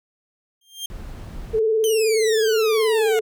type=tone with exponential growth; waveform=sawtooth; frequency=3192 Hz; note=G7; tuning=31 cents sharp; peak=-21 dBFS; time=0.61-0.86 s; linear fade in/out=5 ms; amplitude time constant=53 ms
type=noise; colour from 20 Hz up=brown; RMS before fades=-34 dBFS; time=0.9-1.59 s; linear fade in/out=0 ms
type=tone with vibrato; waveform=sine; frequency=440 Hz; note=A4; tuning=in tune; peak=-16 dBFS; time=1.53-3.21 s; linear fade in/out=20 ms; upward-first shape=sine; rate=19 Hz; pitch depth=45 cents each way
type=exponential sweep; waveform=15% pulse; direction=down; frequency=3136 to 707 Hz; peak=-18 dBFS; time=1.84-3.19 s; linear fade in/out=0 ms
effects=none